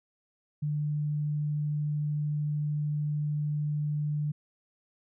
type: tone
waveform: sine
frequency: 148.9 Hz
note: D3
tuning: 24 cents sharp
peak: -27 dBFS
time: 0.62-4.32 s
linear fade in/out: 10 ms
effects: none